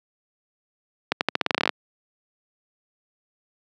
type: accelerating click train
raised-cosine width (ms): 0.3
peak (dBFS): -3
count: 14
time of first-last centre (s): 1.12-1.693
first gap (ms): 89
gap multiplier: 0.87
effects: high-pass 200 Hz 12 dB/octave